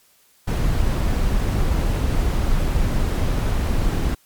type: noise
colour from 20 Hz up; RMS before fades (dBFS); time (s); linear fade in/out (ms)
brown; -19; 0.47-4.15; 10
effects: white hiss -57 dBFS RMS until 4.25 s + MP3 96 kbps